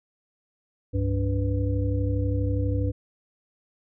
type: tone cluster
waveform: sine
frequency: 66.9 / 99.2 / 289.3 / 495.3 Hz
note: C2 / G2 / D4 / B4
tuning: +39 / +21 / -26 / +5 cents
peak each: -28 / -24 / -31 / -33 dBFS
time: 0.93-2.92 s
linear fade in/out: 20 ms
effects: none